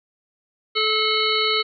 harmonic tone, 433.5 Hz, A4, 26 cents flat, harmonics 1 / 3 / 5 / 7 / 9 / 10, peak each -25 / -25 / -25 / -25 / -25 / -25 dBFS, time 0.75-1.63 s, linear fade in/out 20 ms, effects none

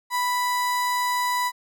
35% pulse tone, 987.8 Hz, B5, in tune, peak -20 dBFS, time 0.1-1.52 s, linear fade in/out 50 ms, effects none

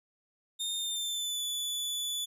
sawtooth tone with pitch glide, 3649 to 3464 Hz, A#7 to A7, -38 to -28 cents, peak -29 dBFS, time 0.59-2.26 s, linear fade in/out 20 ms, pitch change -90 cents, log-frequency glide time 0.76-1.43 s, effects resampled to 32000 Hz

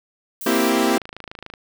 violet noise, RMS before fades -32 dBFS, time 0.41-0.7 s, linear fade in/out 2 ms
sawtooth chord, C dominant seventh, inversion third, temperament equal, 233.1 / 261.6 / 329.6 / 392 Hz, Bb3 / C4 / E4 / G4, 0 / 0 / 0 / 0 cents, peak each -18 dBFS, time 0.46-0.98 s, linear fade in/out 5 ms
click train, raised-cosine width 0.3 ms, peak -19 dBFS, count 23, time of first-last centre 0.72-1.538 s, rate 26.9 Hz
effects none

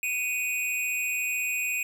square tone with amplitude modulation, 2489 Hz, D#7, in tune, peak -24 dBFS, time 0.03-1.83 s, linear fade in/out 2 ms, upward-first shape sine, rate 234 Hz, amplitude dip 70%, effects none

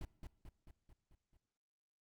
brown noise with echo, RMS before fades -44 dBFS, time 0.01-0.05 s, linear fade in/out 2 ms, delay 220 ms, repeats 6, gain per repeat -4 dB, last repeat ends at 1.37 s, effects noise-tail reverb RT60 1.0 s tail -19 dB re dry + Opus 48 kbps

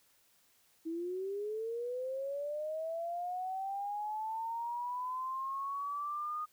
sine linear sweep, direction up, 320 to 1235 Hz, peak -35 dBFS, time 0.85-6.46 s, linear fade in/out 20 ms, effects white hiss -69 dBFS RMS until 6.52 s

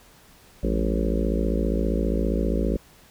harmonic tone with a mistuned harmonic, 55 Hz, A1, in tune, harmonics 1 / 3 / 4 / 5 / 6 / 7 / 8 / 9 / 10, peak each -24 / -29 / -30 / -31 / -32 / -32 / -33 / -34 / -34 dBFS, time 0.63-2.77 s, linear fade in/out 5 ms, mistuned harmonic 3, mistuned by +130 cents, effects pink hiss -53 dBFS RMS until 3.1 s

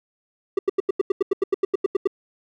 triangle tone bursts, 389.8 Hz, G4, 10 cents flat, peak -13 dBFS, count 15, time 0.57-2.074 s, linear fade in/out 5 ms, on 20 ms, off 86 ms, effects none

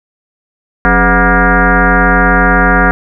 sine tone with frequency modulation, 730 Hz, F#5, 24 cents flat, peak -5 dBFS, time 0.85-2.91 s, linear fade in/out 0 ms, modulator 228 Hz, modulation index 4.4, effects none

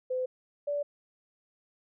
sine tone pair in turn, 510 / 579.2 Hz, C5 / D5, -44 / -24 cents, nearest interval major second, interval 220 cents, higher second, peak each -28 dBFS, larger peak neither, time 0.1-0.26 / 0.67-0.83 s, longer neither, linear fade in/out 10 ms, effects none

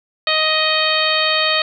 harmonic tone, 625 Hz, D#5, 8 cents sharp, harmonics 1 / 2 / 3 / 4 / 5 / 6 / 7, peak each -22 / -22 / -22 / -22 / -22 / -22 / -22 dBFS, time 0.27-1.62 s, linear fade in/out 2 ms, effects none

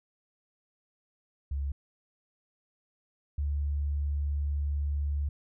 sine tone pair in turn, 69.8 / 72.18 Hz, C#2 / D2, +13 / -29 cents, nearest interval minor second, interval 58 cents, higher second, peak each -29 / -27 dBFS, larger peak second, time 1.51-1.72 / 3.38-5.29 s, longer second, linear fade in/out 5 ms, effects none

